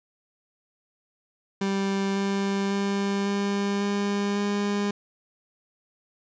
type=tone with pitch steps; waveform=30% pulse; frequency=196 / 197.48 / 198.97 / 200.5 / 202 / 203.5 Hz; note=G3 / G3 / G3 / G3 / G#3 / G#3; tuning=0 / +13 / +26 / +39 / -48 / -35 cents; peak=-21 dBFS; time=1.61-4.91 s; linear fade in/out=5 ms; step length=550 ms; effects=resampled to 16000 Hz + 10-bit